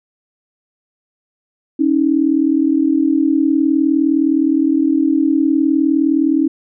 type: tone pair together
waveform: sine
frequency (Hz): 277.2 / 316.7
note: C#4 / D#4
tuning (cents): 0 / +31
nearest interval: major second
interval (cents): 231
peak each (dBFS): -14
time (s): 1.79-6.48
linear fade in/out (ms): 10
effects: none